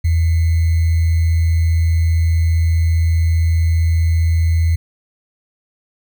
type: tone with sample-and-hold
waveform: sine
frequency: 82.41 Hz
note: E2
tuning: in tune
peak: -11 dBFS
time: 0.04-4.76 s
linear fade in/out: 10 ms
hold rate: 2100 Hz
effects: none